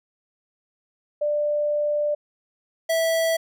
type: tone pair in turn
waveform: sine / square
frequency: 592 / 655 Hz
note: D5 / E5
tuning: +14 / -11 cents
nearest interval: major second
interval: 175 cents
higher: second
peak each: -20 dBFS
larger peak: neither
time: 1.21-2.15 / 2.89-3.37 s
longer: first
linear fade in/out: 10 ms
effects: none